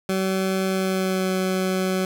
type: tone with pitch glide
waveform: 20% pulse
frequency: 190 to 187.17 Hz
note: F#3 to F#3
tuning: +46 to +20 cents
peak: -16 dBFS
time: 0.09-2.05 s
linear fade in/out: 2 ms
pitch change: -26 cents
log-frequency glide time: 0.66-1.32 s
effects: none